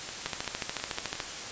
two click trains, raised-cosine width 0.2 ms, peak -13 / -21 dBFS, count 14 / 7, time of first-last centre 0.26-1.202 / 0.09-1.154 s, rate 13.8 / 5.64 Hz, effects white hiss -38 dBFS RMS until 1.51 s + resampled to 16000 Hz

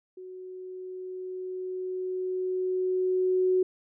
sine tone with level ramp, 370 Hz, F#4, in tune, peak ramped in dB -40 to -20 dBFS, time 0.17-3.63 s, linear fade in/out 5 ms, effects none

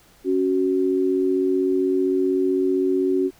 sine tone pair together, 277.2 / 372.9 Hz, C#4 / F#4, 0 / +14 cents, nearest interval perfect fourth, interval 514 cents, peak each -22 / -19 dBFS, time 0.24-3.31 s, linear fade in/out 50 ms, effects pink hiss -54 dBFS RMS until 3.39 s

